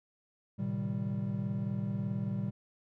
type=chord; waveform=triangle; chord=A half-diminished seventh; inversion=none; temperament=equal with one note detuned; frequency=112.57 / 130.81 / 155.56 / 196 Hz; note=A2 / C3 / Eb3 / G3; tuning=+40 / 0 / 0 / 0 cents; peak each=-35 / -37 / -38 / -33 dBFS; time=0.58-2.51 s; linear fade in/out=20 ms; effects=none